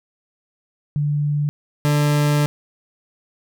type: tone pair in turn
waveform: sine / 40% pulse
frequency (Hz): 146.8 / 147.33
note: D3 / D3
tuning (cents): 0 / +6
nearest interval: unison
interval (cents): 6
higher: second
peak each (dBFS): -17 / -14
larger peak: second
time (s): 0.96-1.49 / 1.85-2.46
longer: second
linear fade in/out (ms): 0
effects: none